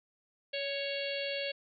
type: harmonic tone with a mistuned harmonic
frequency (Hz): 554.4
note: C#5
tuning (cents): 0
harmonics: 1 / 3 / 4 / 5 / 6 / 7 / 8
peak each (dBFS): -36 / -45 / -43 / -40 / -42 / -48 / -43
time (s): 0.53-1.52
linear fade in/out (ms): 10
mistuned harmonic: 1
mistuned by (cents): +17
effects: none